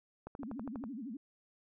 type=click train; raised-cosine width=1 ms; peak=-30 dBFS; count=8; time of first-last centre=0.27-0.839 s; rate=12.3 Hz
type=tone with vibrato; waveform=sine; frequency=246.9 Hz; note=B3; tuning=in tune; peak=-40 dBFS; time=0.39-1.17 s; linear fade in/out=5 ms; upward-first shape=sine; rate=12 Hz; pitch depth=280 cents each way
effects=none